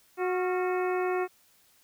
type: harmonic tone with a mistuned harmonic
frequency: 365.8 Hz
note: F#4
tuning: 20 cents flat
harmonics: 1 / 2 / 3 / 4 / 5 / 6 / 7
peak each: -27 / -33 / -37 / -39 / -41 / -43 / -44 dBFS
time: 0.17-1.28 s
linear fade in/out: 50 ms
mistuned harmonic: 4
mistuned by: -86 cents
effects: white hiss -63 dBFS RMS until 1.83 s